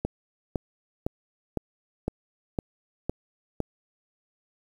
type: click train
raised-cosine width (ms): 2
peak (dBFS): -13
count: 8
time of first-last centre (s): 0.05-3.603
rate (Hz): 1.97
effects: 8-bit